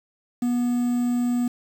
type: tone with quantisation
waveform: triangle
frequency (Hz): 243.3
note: B3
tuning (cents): -26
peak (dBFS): -18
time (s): 0.42-1.48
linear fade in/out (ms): 5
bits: 7
effects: none